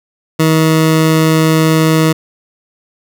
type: tone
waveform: 20% pulse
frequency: 159.1 Hz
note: D#3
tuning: 39 cents sharp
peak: -3 dBFS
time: 0.39-2.13 s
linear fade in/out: 10 ms
effects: none